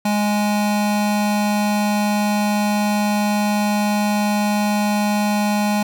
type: tone pair together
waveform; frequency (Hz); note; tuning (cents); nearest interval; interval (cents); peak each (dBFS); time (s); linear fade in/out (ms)
square; 207.9 / 830.6; G#3 / G#5; +2 / 0; 2 octaves; 2398; -18 / -24; 0.05-5.83; 5
effects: none